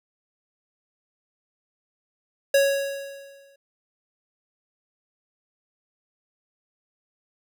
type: tone with exponential decay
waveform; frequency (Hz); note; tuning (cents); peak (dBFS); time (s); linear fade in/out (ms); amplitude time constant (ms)
square; 554.4; C#5; 0; -15; 2.54-3.56; 5; 220
effects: none